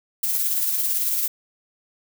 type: noise with tremolo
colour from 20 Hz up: violet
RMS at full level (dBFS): -21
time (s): 0.23-1.28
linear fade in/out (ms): 5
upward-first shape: triangle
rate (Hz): 18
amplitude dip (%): 40
effects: none